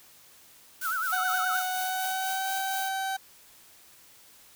blue noise with tremolo, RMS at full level -36 dBFS, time 0.81-2.89 s, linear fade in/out 5 ms, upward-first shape sine, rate 4.2 Hz, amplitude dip 45%
sine tone with vibrato, 1396.9 Hz, F6, in tune, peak -27 dBFS, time 0.81-1.63 s, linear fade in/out 50 ms, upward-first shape sine, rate 9.5 Hz, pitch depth 150 cents each way
30% pulse tone with pitch glide, 740 to 770.1 Hz, F#5 to G5, 0 to -31 cents, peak -26 dBFS, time 1.12-3.17 s, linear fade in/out 10 ms, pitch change +69 cents, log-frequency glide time 1.69-2.52 s
effects white hiss -55 dBFS RMS until 4.55 s

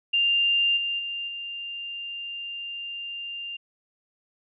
sine tone with level steps, 2794 Hz, F7, in tune, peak -19 / -25 / -29 / -32 dBFS, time 0.13-3.57 s, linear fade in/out 10 ms, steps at 0.76 / 0.98 / 1.27 s, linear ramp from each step 20 ms, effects none

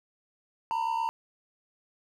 triangle tone pair together, 909 / 977.5 Hz, A#5 / B5, -44 / -18 cents, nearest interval minor second, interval 126 cents, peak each -26 / -31 dBFS, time 0.71-1.09 s, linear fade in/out 0 ms, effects none

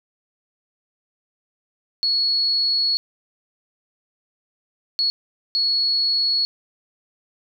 sine tone bursts at uneven times, 4362 Hz, C#8, 29 cents flat, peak -17 dBFS, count 3, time 2.03-2.97 / 4.99-5.1 / 5.55-6.45 s, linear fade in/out 0 ms, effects 9-bit

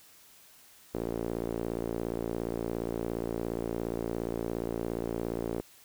sawtooth tone with band-pass filter, 57.2 Hz, A#1, 32 cents flat, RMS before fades -34 dBFS, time 0.94-5.61 s, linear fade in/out 0 ms, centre 400 Hz, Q 1.9, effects white hiss -57 dBFS RMS until 5.84 s

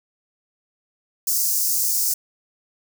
white high-pass noise, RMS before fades -21 dBFS, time 1.27-2.14 s, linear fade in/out 5 ms, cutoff 5000 Hz, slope 48 dB/octave, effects none

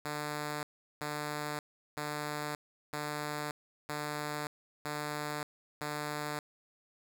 5% pulse tone bursts, 148.9 Hz, D3, 24 cents sharp, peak -24 dBFS, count 7, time 0.05-6.39 s, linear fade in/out 2 ms, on 580 ms, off 380 ms, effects none

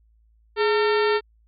harmonic tone with a mistuned harmonic, 453.6 Hz, A#4, 47 cents flat, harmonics 1 / 2 / 3 / 4 / 5 / 6 / 7 / 8 / 9 / 10, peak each -19 / -27 / -28 / -29 / -34 / -35 / -37 / -37 / -41 / -37 dBFS, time 0.56-1.21 s, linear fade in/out 50 ms, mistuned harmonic 1, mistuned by -130 cents, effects added 55 Hz sine -56 dBFS peak until 1.47 s

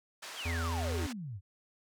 pink band-pass noise, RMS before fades -45 dBFS, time 0.22-1.13 s, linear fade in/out 10 ms, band 820 to 8100 Hz, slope 12 dB/octave
sine exponential sweep, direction down, 3557 to 86 Hz, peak -38 dBFS, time 0.35-1.41 s, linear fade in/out 50 ms
square tone with vibrato, 83.5 Hz, E2, 23 cents sharp, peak -33 dBFS, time 0.45-1.07 s, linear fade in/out 10 ms, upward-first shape triangle, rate 4.3 Hz, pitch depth 14 cents each way
effects none

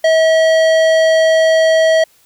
sine tone with tanh clipping, 643 Hz, E5, 43 cents flat, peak -10 dBFS, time 0.04-2.04 s, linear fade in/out 5 ms, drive 16 dB, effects white hiss -52 dBFS RMS until 2.25 s

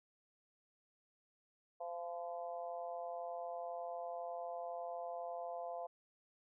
harmonic tone with a mistuned harmonic, 172 Hz, F3, 26 cents flat, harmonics 3 / 4 / 5 / 6, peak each -47 / -43 / -52 / -54 dBFS, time 1.8-5.87 s, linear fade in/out 10 ms, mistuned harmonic 6, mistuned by -17 cents, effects none

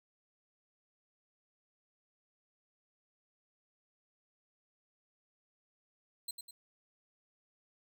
15% pulse tone with echo, 4114 Hz, C8, 30 cents flat, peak -31 dBFS, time 6.28-6.31 s, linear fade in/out 5 ms, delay 100 ms, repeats 2, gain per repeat -6 dB, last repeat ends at 6.51 s, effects none

